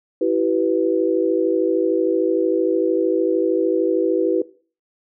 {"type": "chord", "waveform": "sine", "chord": "E minor", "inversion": "none", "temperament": "equal with one note detuned", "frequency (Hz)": [329.6, 382.8, 493.9], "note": ["E4", "G4", "B4"], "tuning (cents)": [0, -41, 0], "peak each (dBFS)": -20, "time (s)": [0.21, 4.42], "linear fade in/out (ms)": 5, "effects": ["noise-tail reverb RT60 0.4 s tail -19 dB re dry"]}